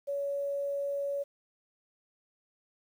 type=tone; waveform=sine; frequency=563 Hz; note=C#5; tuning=27 cents sharp; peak=-30 dBFS; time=0.07-1.24 s; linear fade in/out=20 ms; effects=10-bit